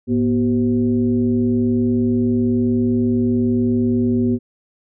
sine tone with frequency modulation, 242.9 Hz, B3, 29 cents flat, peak -14 dBFS, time 0.07-4.39 s, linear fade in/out 50 ms, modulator 139 Hz, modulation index 0.8, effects none

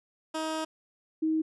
15% pulse / sine tone pair in turn, 316.3 / 316.3 Hz, D#4 / D#4, +29 / +29 cents, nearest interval unison, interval 0 cents, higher neither, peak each -24 dBFS, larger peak neither, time 0.34-0.65 / 1.22-1.42 s, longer first, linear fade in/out 10 ms, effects resampled to 24000 Hz

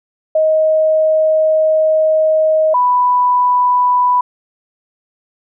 sine tone pair in turn, 628 / 989.7 Hz, D#5 / B5, +16 / +3 cents, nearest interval minor sixth, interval 787 cents, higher second, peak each -9 dBFS, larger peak neither, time 0.35-2.74 / 2.74-4.21 s, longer first, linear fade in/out 5 ms, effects none

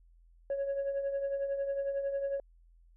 sine tone with tremolo, 554.4 Hz, C#5, in tune, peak -26 dBFS, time 0.5-2.4 s, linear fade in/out 2 ms, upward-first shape triangle, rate 11 Hz, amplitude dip 65%, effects tanh soft clip ceiling -28 dBFS + added 42 Hz sine -58 dBFS peak until 2.96 s

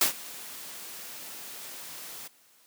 white noise with ADSR envelope, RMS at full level -21 dBFS, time 0.01-2.28 s, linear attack 4 ms, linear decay 110 ms, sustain -21 dB, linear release 9 ms, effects white hiss -61 dBFS RMS until 2.66 s + high-pass 150 Hz 12 dB/octave

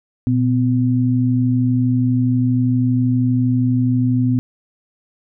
sine tone pair together, 120.3 / 252.8 Hz, B2 / B3, -45 / +41 cents, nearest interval octave + minor second, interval 1286 cents, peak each -16 dBFS, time 0.27-4.39 s, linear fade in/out 0 ms, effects none

